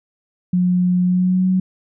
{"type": "tone with pitch glide", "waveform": "sine", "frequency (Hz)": [180, 186.03], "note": ["F#3", "F#3"], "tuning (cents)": [-47, 10], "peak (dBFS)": -13, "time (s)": [0.53, 1.6], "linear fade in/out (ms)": 5, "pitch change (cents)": 57, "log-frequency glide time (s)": [1.04, 1.49], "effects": []}